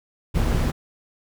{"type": "noise with amplitude modulation", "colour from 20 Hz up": "brown", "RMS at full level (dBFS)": -19, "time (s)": [0.34, 0.72], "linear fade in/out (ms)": 20, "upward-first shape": "sine", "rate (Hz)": 198, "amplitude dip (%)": 40, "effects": []}